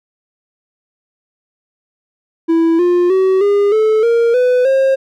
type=tone with pitch steps; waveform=triangle; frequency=329.6 / 353.3 / 378.6 / 405.8 / 434.9 / 466.1 / 499.6 / 535.4 Hz; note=E4 / F4 / F#4 / G#4 / A4 / A#4 / B4 / C5; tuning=0 / +20 / +40 / -40 / -20 / 0 / +20 / +40 cents; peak=-7 dBFS; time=2.48-4.96 s; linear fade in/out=20 ms; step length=310 ms; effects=none